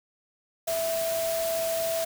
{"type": "tone in noise", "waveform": "sine", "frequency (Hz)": 659.3, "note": "E5", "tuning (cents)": 0, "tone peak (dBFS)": -26, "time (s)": [0.67, 2.05], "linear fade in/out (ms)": 10, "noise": "white", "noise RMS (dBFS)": -34, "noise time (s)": [0.67, 2.05], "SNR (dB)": 5, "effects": []}